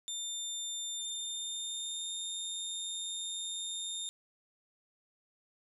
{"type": "tone with pitch glide", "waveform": "25% pulse", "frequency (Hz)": [3600, 3646], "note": ["A7", "A#7"], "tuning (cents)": [39, -39], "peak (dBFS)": -32, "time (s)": [0.08, 4.09], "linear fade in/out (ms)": 0, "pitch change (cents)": 22, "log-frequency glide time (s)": [0.94, 2.11], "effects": []}